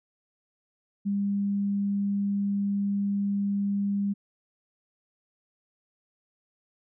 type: tone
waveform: sine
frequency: 200.6 Hz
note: G3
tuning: 40 cents sharp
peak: -24 dBFS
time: 1.05-4.14 s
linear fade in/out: 20 ms
effects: none